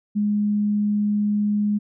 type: tone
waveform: sine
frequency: 207.7 Hz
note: G#3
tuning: in tune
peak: -18 dBFS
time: 0.15-1.79 s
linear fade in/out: 20 ms
effects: none